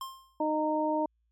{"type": "tone with exponential decay", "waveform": "square", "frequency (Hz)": 1059, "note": "C6", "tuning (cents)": 21, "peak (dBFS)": -34, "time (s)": [0.01, 0.41], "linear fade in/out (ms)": 2, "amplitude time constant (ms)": 85}
{"type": "harmonic tone", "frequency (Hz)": 307.8, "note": "D#4", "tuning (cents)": -19, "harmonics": [1, 2, 3], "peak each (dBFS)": [-30, -30, -30], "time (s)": [0.4, 1.06], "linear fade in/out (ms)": 5}
{"effects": ["added 57 Hz sine -70 dBFS peak until 1.31 s", "MP3 96 kbps"]}